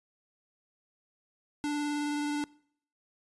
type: tone with vibrato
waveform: square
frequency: 293.6 Hz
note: D4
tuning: in tune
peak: -30 dBFS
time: 1.64-2.44 s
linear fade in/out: 0 ms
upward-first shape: sine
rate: 19 Hz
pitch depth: 13 cents each way
effects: noise-tail reverb RT60 0.6 s tail -23 dB re dry + resampled to 24000 Hz